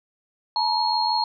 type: tone cluster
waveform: sine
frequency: 863 / 949 / 4276 Hz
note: A5 / A#5 / C8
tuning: -34 / +31 / +37 cents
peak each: -24 dBFS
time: 0.56-1.24 s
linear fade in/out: 2 ms
effects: none